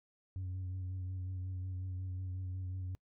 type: tone with vibrato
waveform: sine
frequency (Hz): 92.5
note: F#2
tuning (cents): 0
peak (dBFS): -35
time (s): 0.36-2.95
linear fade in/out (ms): 0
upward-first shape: sine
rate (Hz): 5.5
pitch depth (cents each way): 26
effects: noise-tail reverb RT60 0.1 s tail -26 dB re dry + tanh soft clip ceiling -36 dBFS